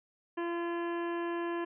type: harmonic tone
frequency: 342.1 Hz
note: F4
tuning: 36 cents flat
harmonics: 1 / 2 / 3 / 4 / 5 / 6 / 7 / 8 / 9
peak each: -33 / -43 / -40 / -53 / -44 / -57 / -54 / -53 / -56 dBFS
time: 0.37-1.65 s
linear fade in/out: 10 ms
effects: none